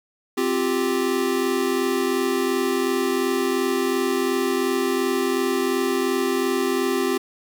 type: chord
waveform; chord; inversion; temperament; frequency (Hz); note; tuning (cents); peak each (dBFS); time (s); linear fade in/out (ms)
square; C suspended fourth; none; equal; 261.6 / 349.2 / 392; C4 / F4 / G4; 0 / 0 / 0; -26 / -26 / -24; 0.37-7.18; 10
effects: 8-bit